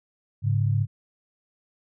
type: tone pair together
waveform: sine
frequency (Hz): 105.48 / 140.8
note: G#2 / C#3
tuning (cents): +27 / +27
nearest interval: perfect fourth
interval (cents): 500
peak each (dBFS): -21 / -25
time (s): 0.42-0.87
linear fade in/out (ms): 50
effects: none